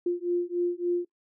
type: beating tone pair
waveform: sine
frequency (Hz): 349.2 / 352.7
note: F4 / F4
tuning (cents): 0 / +17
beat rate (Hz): 3.5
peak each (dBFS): -28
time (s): 0.06-1.05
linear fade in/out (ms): 5
effects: noise-tail reverb RT60 0.1 s tail -22 dB re dry